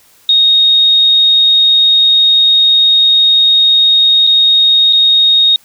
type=tone with dropouts; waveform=sine; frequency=3729 Hz; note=A#7; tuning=in tune; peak=-5 dBFS; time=0.29-5.56 s; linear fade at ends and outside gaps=2 ms; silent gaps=4.268-4.272 / 4.927-4.931 s; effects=white hiss -47 dBFS RMS until 5.64 s